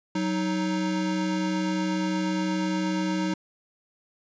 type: tone pair together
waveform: square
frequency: 186.11 / 313 Hz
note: F#3 / D#4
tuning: +10 / +10 cents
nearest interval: major sixth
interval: 900 cents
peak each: -28 dBFS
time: 0.15-3.34 s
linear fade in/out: 5 ms
effects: resampled to 16000 Hz